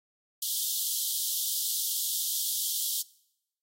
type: high-pass noise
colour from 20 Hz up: white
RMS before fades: -30 dBFS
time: 0.42-3.02 s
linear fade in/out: 5 ms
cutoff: 3100 Hz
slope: 96 dB/octave
effects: noise-tail reverb RT60 0.8 s tail -22 dB re dry + AAC 48 kbps